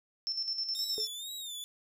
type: tone with tremolo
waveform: sine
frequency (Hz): 5350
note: E8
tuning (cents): +25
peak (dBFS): -30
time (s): 0.27-1.07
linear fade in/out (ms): 0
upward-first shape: square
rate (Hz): 9.6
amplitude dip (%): 55
type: tone with vibrato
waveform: sawtooth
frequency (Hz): 3646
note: A#7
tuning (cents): -39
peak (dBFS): -36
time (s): 0.75-1.64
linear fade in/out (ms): 0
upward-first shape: sine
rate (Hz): 2.1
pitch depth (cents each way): 100
type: tone with exponential decay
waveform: sine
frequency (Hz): 431.7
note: A4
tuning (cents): -33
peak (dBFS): -33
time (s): 0.98-1.1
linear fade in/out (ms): 0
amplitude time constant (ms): 26
effects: none